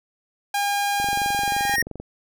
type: tone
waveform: sawtooth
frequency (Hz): 809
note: G#5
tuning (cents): -46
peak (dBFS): -17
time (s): 0.54-1.76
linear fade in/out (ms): 5
type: click train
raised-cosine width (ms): 2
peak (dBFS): -21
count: 24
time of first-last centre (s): 1-2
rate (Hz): 23
type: tone with exponential growth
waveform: square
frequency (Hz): 1863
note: A#6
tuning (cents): -2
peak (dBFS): -17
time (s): 1.37-1.82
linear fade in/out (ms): 2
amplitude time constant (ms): 97
effects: none

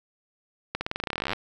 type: accelerating click train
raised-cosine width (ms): 0.3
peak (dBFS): -12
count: 23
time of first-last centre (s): 0.75-1.333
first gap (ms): 60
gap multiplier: 0.91
effects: none

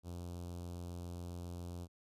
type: tone with notch filter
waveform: sawtooth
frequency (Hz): 87.31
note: F2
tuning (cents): 0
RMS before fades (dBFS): -45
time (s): 0.03-1.88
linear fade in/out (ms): 50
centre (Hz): 1900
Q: 0.51
effects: resampled to 32000 Hz

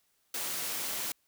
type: high-pass noise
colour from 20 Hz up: white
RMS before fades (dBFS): -35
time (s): 0.34-1.12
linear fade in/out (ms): 2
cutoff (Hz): 140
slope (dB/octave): 12
effects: white hiss -73 dBFS RMS until 1.27 s

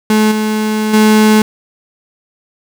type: tone with level steps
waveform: 35% pulse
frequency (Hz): 215.3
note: A3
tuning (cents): -37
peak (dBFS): -6 / -11 / -4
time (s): 0.1-1.42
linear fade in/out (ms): 2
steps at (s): 0.31 / 0.93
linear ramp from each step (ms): 10
effects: 7-bit

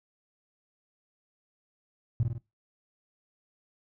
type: tone with echo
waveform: triangle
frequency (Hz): 116.54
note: A#2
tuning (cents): 0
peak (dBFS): -18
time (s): 2.2-2.23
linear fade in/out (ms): 0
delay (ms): 50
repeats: 3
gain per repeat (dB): -5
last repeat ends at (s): 2.38
effects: noise-tail reverb RT60 0.2 s tail -19 dB re dry + tanh soft clip ceiling -20 dBFS

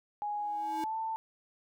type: tone with pitch glide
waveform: sine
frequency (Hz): 830.6 to 890.2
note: G#5 to A5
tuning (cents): 0 to +20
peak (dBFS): -32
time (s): 0.22-1.16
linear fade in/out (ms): 0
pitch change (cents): +120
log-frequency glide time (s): 0.59-0.97
type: tone with exponential growth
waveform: square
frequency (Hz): 319.2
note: D#4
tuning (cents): +44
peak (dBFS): -35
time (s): 0.28-0.84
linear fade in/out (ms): 1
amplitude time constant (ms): 120
effects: none

